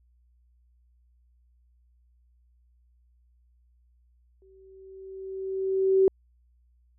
sine tone with exponential growth, 383 Hz, G4, 40 cents flat, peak -15 dBFS, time 4.42-6.08 s, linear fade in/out 1 ms, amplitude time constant 360 ms, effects added 60 Hz sine -60 dBFS peak until 6.98 s

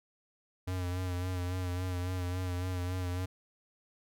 square tone with vibrato, 90.6 Hz, F#2, 36 cents flat, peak -33 dBFS, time 0.67-3.26 s, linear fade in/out 10 ms, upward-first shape sine, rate 3.6 Hz, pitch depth 37 cents each way, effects none

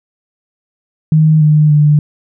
sine tone with pitch steps, 156.2 / 151.9 / 148.9 Hz, D#3 / D#3 / D3, +7 / -41 / +24 cents, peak -5 dBFS, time 1.12-1.99 s, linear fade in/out 2 ms, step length 290 ms, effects none

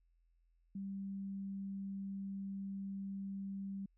sine tone, 196 Hz, G3, in tune, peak -40 dBFS, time 0.75-3.86 s, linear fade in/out 5 ms, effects added 42 Hz sine -70 dBFS peak until 3.97 s

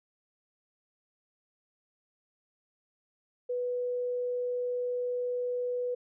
sine tone, 492.8 Hz, B4, 4 cents flat, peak -29 dBFS, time 3.49-5.95 s, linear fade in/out 10 ms, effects none

